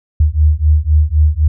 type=beating tone pair; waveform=sine; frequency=74.5 / 78.4 Hz; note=D2 / D#2; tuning=+25 / +14 cents; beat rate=3.9 Hz; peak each=-11 dBFS; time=0.2-1.48 s; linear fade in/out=5 ms; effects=none